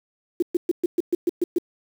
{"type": "tone bursts", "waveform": "sine", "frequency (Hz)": 349.2, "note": "F4", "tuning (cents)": 0, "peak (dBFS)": -16, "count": 9, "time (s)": [0.4, 1.585], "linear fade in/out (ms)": 5, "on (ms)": 25, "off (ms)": 120, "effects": ["7-bit"]}